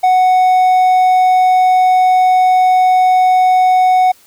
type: tone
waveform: triangle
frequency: 740 Hz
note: F#5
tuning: in tune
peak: -5 dBFS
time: 0.03-4.12 s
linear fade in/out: 10 ms
effects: white hiss -47 dBFS RMS until 4.26 s